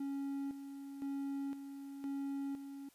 triangle tone with tremolo, 277.2 Hz, C#4, in tune, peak -35 dBFS, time 0-2.89 s, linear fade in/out 5 ms, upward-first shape square, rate 0.98 Hz, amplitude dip 60%, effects white hiss -68 dBFS RMS until 2.94 s + resampled to 32000 Hz

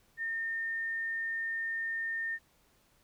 sine tone, 1820 Hz, A#6, 42 cents flat, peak -32 dBFS, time 0.17-2.39 s, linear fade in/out 50 ms, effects pink hiss -68 dBFS RMS until 3.03 s

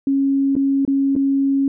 sine tone with dropouts, 274.4 Hz, C#4, 17 cents flat, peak -14 dBFS, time 0.07-1.68 s, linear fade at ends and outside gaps 2 ms, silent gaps 0.554-0.564 / 0.851-0.877 / 1.154-1.162 s, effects none

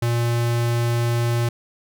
square tone, 118.3 Hz, A#2, 26 cents sharp, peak -19 dBFS, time 0.02-1.49 s, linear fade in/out 5 ms, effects none

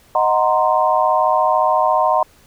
sine chord, C half-diminished seventh, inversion first, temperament equal, 622.3 / 740 / 932.3 / 1046.5 Hz, Eb5 / Gb5 / Bb5 / C6, 0 / 0 / 0 / 0 cents, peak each -18 dBFS, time 0.15-2.23 s, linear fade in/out 2 ms, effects pink hiss -51 dBFS RMS until 2.46 s

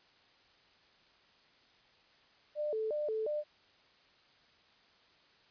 sine tone with vibrato, 512 Hz, C5, 38 cents flat, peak -32 dBFS, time 2.55-3.44 s, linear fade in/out 50 ms, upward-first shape square, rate 2.8 Hz, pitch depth 270 cents each way, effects white hiss -65 dBFS RMS until 5.5 s + resampled to 11025 Hz

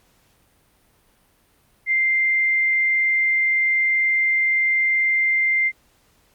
sine tone, 2093 Hz, C7, in tune, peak -16 dBFS, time 1.86-5.72 s, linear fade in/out 50 ms, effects pink hiss -60 dBFS RMS until 6.34 s + Opus 48 kbps

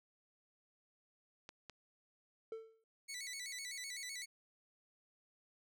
clicks, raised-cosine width 0.2 ms, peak -32 dBFS, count 2, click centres 1.491 / 1.697 s
triangle tone with exponential decay, 446.7 Hz, A4, 26 cents sharp, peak -38 dBFS, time 2.52-2.84 s, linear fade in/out 2 ms, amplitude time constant 69 ms
15% pulse tone with vibrato, 2093 Hz, C7, in tune, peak -37 dBFS, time 3.08-4.26 s, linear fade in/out 20 ms, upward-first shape square, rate 7.9 Hz, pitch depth 95 cents each way
effects none

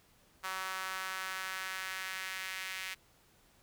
sawtooth tone with high-pass filter sweep, 188.5 Hz, F#3, 32 cents sharp, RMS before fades -40 dBFS, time 0.43-2.95 s, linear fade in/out 20 ms, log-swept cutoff 1200 to 2100 Hz, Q 2, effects pink hiss -66 dBFS RMS until 3.62 s

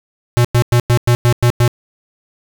square tone bursts, 120.6 Hz, B2, 41 cents flat, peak -9 dBFS, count 8, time 0.37-1.678 s, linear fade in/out 0 ms, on 76 ms, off 100 ms, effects none

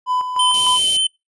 triangle tone with tremolo, 1003 Hz, B5, 26 cents sharp, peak -14 dBFS, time 0.06-0.79 s, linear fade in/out 50 ms, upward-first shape square, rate 3.3 Hz, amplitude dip 55%
square tone with vibrato, 3074 Hz, G7, 35 cents flat, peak -15 dBFS, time 0.39-1.07 s, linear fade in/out 5 ms, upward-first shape triangle, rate 10 Hz, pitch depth 13 cents each way
white band-stop noise, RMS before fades -27 dBFS, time 0.54-0.97 s, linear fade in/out 2 ms, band 740 to 2400 Hz, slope 48 dB/octave
effects noise-tail reverb RT60 0.2 s tail -24 dB re dry + resampled to 24000 Hz

